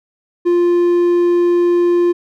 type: tone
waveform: triangle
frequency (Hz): 349.2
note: F4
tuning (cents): 0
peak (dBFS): -8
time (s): 0.45-2.13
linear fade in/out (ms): 20
effects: none